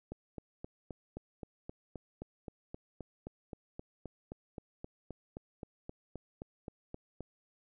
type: click train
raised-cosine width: 2 ms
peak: -29 dBFS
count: 28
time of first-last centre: 0.12-7.207 s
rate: 3.81 Hz
effects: none